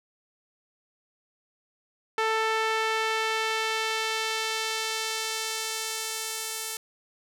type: tone with band-pass filter sweep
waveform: sawtooth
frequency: 442.5 Hz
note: A4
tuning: 10 cents sharp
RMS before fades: -29 dBFS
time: 2.18-6.77 s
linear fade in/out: 2 ms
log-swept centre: 1500 to 10000 Hz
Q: 0.73
effects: none